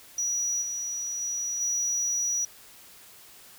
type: tone with level steps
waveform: sine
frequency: 5830 Hz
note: F#8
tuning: 26 cents flat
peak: -23 / -29 / -27 / -22 dBFS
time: 0.18-2.45 s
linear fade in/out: 5 ms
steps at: 0.61 / 1.2 / 1.6 s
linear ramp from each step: 20 ms
effects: tanh soft clip ceiling -24 dBFS + white hiss -51 dBFS RMS until 3.58 s